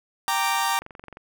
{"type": "chord", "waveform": "sawtooth", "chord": "G minor", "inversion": "none", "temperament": "equal with one note detuned", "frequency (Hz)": [784, 927, 1174.7], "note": ["G5", "Bb5", "D6"], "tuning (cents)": [0, -10, 0], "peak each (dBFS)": [-23, -21, -23], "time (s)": [0.28, 0.79], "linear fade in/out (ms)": 0}
{"type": "click train", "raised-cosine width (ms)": 0.5, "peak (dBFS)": -26, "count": 9, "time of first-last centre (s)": [0.82, 1.171], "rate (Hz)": 22.8}
{"effects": []}